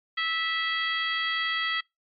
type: harmonic tone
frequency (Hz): 654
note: E5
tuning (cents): -14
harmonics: 2 / 3 / 4 / 5 / 6 / 7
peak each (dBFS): -32 / -28 / -38 / -31 / -44 / -41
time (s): 0.17-1.81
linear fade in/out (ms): 10
effects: noise-tail reverb RT60 0.2 s tail -25 dB re dry + MP3 32 kbps